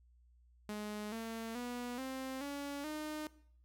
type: tone with pitch steps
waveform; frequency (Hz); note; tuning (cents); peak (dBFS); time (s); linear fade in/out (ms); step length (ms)
sawtooth; 210 / 226.4 / 244 / 263.1 / 283.6 / 305.7; G#3 / A3 / B3 / C4 / C#4 / D#4; +19 / +50 / -21 / +10 / +40 / -30; -36; 0.69-3.27; 0; 430
effects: noise-tail reverb RT60 0.6 s tail -18 dB re dry + added 60 Hz sine -63 dBFS peak until 3.64 s